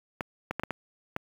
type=clicks; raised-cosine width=0.5 ms; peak=-15 dBFS; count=6; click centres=0.208 / 0.51 / 0.596 / 0.635 / 0.707 / 1.164 s; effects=high-pass 60 Hz 12 dB/octave + 7-bit